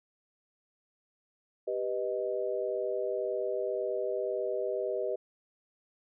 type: chord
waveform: sine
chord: G augmented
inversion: none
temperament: equal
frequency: 392 / 493.9 / 622.3 Hz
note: G4 / B4 / D#5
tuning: 0 / 0 / 0 cents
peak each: -34 dBFS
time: 1.67-5.16 s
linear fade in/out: 10 ms
effects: none